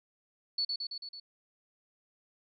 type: tone with echo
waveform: sine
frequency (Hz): 4435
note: C#8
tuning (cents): 0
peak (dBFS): -28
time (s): 0.58-0.65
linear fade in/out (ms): 5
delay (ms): 110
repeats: 5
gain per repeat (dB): -3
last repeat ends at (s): 1.2
effects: none